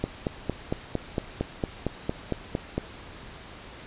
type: click train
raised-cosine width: 2 ms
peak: -12 dBFS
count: 13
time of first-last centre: 0.04-2.78 s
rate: 4.38 Hz
effects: pink hiss -44 dBFS RMS until 3.86 s + resampled to 8000 Hz